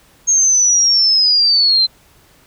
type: linear sweep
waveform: sine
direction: down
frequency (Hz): 6510 to 4065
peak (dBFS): -9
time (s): 0.27-1.87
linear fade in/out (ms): 20
effects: pink hiss -50 dBFS RMS until 2.46 s